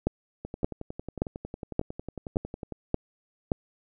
two click trains, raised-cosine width 2 ms, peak -10 / -22 dBFS, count 7 / 26, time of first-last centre 0.07-3.518 / 0.45-2.723 s, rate 1.74 / 11 Hz, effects none

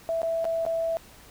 sine tone with dropouts, 659.3 Hz, E5, in tune, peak -24 dBFS, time 0.09-0.97 s, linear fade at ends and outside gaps 0 ms, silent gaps 0.218-0.231 / 0.444-0.452 / 0.652-0.664 s, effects pink hiss -51 dBFS RMS until 1.3 s

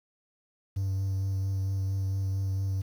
triangle tone with vibrato, 96.6 Hz, G2, 25 cents flat, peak -24 dBFS, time 0.76-2.82 s, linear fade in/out 10 ms, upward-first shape sine, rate 4.4 Hz, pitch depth 14 cents each way, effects tanh soft clip ceiling -20 dBFS + 9-bit

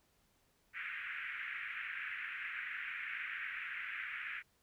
pink band-pass noise, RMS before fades -43 dBFS, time 0.73-4.43 s, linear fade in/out 50 ms, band 1500 to 2500 Hz, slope 48 dB/octave, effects pink hiss -74 dBFS RMS until 4.62 s

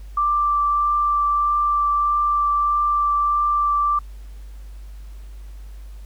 sine tone with vibrato, 1174.7 Hz, D6, in tune, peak -16 dBFS, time 0.17-3.99 s, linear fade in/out 5 ms, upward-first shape triangle, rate 1.6 Hz, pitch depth 10 cents each way, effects added 50 Hz sine -34 dBFS peak until 6.05 s + pink hiss -55 dBFS RMS until 6.05 s

